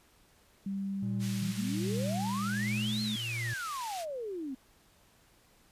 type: tone with pitch glide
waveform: sine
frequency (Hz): 196 to 213.7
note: G3 to G#3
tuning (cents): 0 to +50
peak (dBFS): -32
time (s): 0.66-3.16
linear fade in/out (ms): 5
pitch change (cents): +150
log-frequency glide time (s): 2.26-2.9
type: tone with tremolo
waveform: triangle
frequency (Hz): 116.54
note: A#2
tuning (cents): 0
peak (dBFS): -31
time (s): 1.02-3.54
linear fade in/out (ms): 10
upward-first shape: triangle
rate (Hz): 1.3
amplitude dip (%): 60
type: band-pass noise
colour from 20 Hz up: pink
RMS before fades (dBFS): -45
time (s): 1.19-4.06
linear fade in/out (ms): 50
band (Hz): 2300 to 11000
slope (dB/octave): 12
type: exponential two-way sweep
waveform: sine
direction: up then down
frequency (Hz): 146.83 to 4304 to 251.8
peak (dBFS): -35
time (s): 1.41-4.55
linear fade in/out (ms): 10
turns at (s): 3.02
effects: pink hiss -64 dBFS RMS until 5.71 s + resampled to 32000 Hz